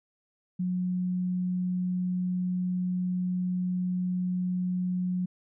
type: tone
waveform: sine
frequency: 181.4 Hz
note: F#3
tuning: 34 cents flat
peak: -26 dBFS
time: 0.59-5.26 s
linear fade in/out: 10 ms
effects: none